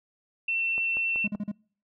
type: tone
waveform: sine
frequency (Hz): 2696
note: E7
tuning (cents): +38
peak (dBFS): -25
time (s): 0.48-1.27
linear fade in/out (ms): 5
type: click train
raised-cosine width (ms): 1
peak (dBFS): -28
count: 4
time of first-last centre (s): 0.78-1.349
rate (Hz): 5.27
type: tone bursts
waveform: triangle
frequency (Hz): 207.7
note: G#3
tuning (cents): 0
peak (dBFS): -26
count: 4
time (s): 1.24-1.517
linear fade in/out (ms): 5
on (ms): 40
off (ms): 39
effects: noise-tail reverb RT60 0.5 s tail -26 dB re dry